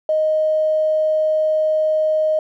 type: tone with tanh clipping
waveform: triangle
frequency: 622.3 Hz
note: D#5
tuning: in tune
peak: -14 dBFS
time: 0.09-2.39 s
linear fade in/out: 2 ms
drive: 3 dB
effects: none